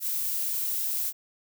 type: noise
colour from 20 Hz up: violet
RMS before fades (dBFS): -29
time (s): 0-1.13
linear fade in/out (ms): 50
effects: none